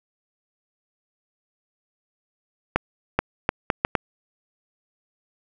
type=accelerating click train; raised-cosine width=0.5 ms; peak=-3 dBFS; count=6; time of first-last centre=2.76-3.952 s; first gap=430 ms; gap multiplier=0.7; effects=none